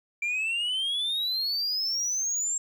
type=exponential sweep; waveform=sine; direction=up; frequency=2349 to 7540 Hz; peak=-23 dBFS; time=0.22-2.58 s; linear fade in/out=5 ms; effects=tanh soft clip ceiling -25 dBFS + 10-bit